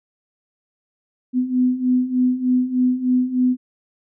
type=beating tone pair; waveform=sine; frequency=249.9 / 253.2 Hz; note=B3 / B3; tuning=+21 / +43 cents; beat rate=3.3 Hz; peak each=-21 / -17 dBFS; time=1.33-3.57 s; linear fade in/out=50 ms; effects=none